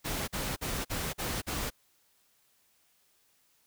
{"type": "noise bursts", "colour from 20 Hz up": "pink", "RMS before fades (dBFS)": -34, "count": 6, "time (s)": [0.04, 1.705], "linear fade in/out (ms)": 20, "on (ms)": 240, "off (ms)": 45, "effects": ["white hiss -69 dBFS RMS until 3.66 s"]}